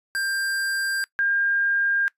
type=tone pair in turn; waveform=square / sine; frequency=1588 / 1606.5 Hz; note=G6 / G6; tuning=+22 / +42 cents; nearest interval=unison; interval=20 cents; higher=second; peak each=-24 / -19 dBFS; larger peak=second; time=0.15-1.04 / 1.19-2.08 s; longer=neither; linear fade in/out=0 ms; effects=noise-tail reverb RT60 0.1 s tail -21 dB re dry + resampled to 32000 Hz